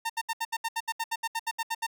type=tone bursts; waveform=sawtooth; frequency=910 Hz; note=A#5; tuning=42 cents flat; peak=-24 dBFS; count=16; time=0.05-1.867 s; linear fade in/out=10 ms; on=47 ms; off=71 ms; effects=none